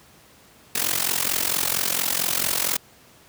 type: noise with amplitude modulation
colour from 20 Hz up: white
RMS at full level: -20 dBFS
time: 0.75-2.77 s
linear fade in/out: 5 ms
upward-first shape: sine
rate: 44.4 Hz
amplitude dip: 85%
effects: pink hiss -52 dBFS RMS until 3.28 s + high-pass 80 Hz 12 dB/octave